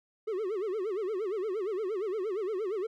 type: tone with vibrato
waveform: triangle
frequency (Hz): 402.7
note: G4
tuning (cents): +47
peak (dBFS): -28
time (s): 0.27-2.87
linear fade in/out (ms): 10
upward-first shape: sine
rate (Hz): 8.6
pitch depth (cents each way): 200
effects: none